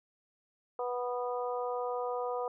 harmonic tone, 246 Hz, B3, 7 cents flat, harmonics 2 / 3 / 4 / 5, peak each -34 / -38 / -40 / -42 dBFS, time 0.79-2.48 s, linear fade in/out 2 ms, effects none

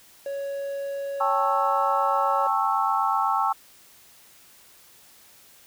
triangle tone, 557 Hz, C#5, 8 cents sharp, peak -26 dBFS, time 0.26-2.47 s, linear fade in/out 2 ms
sine chord, A dominant seventh, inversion third, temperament just, 792 / 880 / 1100 / 1320 Hz, G5 / A5 / C#6 / E6, +18 / 0 / -14 / +2 cents, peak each -26 dBFS, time 1.2-3.53 s, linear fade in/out 10 ms
effects white hiss -53 dBFS RMS until 5.66 s

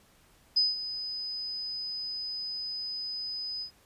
sine tone with ADSR envelope, 5010 Hz, D#8, 11 cents sharp, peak -20 dBFS, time 0.56-3.71 s, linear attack 11 ms, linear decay 180 ms, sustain -13 dB, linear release 93 ms, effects pink hiss -62 dBFS RMS until 3.85 s + resampled to 32000 Hz

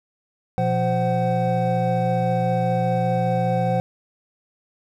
triangle tone cluster, 120.6 / 175.3 / 521 / 750 Hz, B2 / F3 / C5 / F#5, -41 / +7 / -7 / +23 cents, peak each -22 dBFS, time 0.58-3.8 s, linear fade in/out 0 ms, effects none

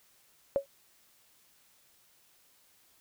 sine tone with exponential decay, 554.4 Hz, C#5, in tune, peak -20 dBFS, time 0.56-0.66 s, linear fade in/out 0 ms, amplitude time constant 20 ms, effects white hiss -65 dBFS RMS until 3 s

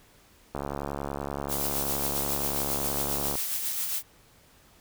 click train, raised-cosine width 1 ms, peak -18 dBFS, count 199, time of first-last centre 0.55-3.355 s, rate 70.6 Hz
blue noise with tremolo, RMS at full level -29 dBFS, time 1.48-4.03 s, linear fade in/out 50 ms, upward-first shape sine, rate 7.4 Hz, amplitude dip 35%
effects pink hiss -58 dBFS RMS until 4.8 s

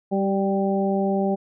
harmonic tone with a mistuned harmonic, 196 Hz, G3, in tune, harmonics 1 / 2 / 3 / 4, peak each -22 / -25 / -27 / -28 dBFS, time 0.11-1.36 s, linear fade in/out 20 ms, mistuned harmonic 2, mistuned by -16 cents, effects none

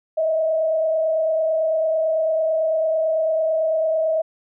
sine tone with frequency modulation, 638 Hz, D#5, 43 cents sharp, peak -17 dBFS, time 0.17-4.22 s, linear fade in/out 10 ms, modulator 29 Hz, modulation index 0.57, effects none

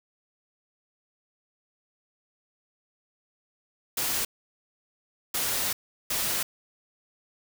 white noise bursts at uneven times, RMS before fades -28 dBFS, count 3, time 3.97-4.25 / 5.34-5.73 / 6.1-6.43 s, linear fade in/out 5 ms, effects none

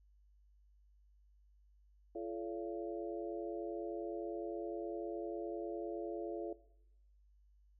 harmonic tone with a mistuned harmonic, 113.6 Hz, A#2, 44 cents flat, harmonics 3 / 4 / 5 / 6, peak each -43 / -45 / -47 / -49 dBFS, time 2.15-6.53 s, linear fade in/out 5 ms, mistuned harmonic 4, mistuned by -93 cents, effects noise-tail reverb RT60 0.8 s tail -17 dB re dry + added 50 Hz sine -64 dBFS peak until 7.79 s

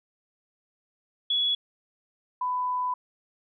sine tone pair in turn, 3381 / 998.2 Hz, G#7 / B5, +30 / +18 cents, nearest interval octave + major sixth, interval 2112 cents, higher first, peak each -22 / -25 dBFS, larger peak first, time 1.3-1.55 / 2.41-2.94 s, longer second, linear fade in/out 5 ms, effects none

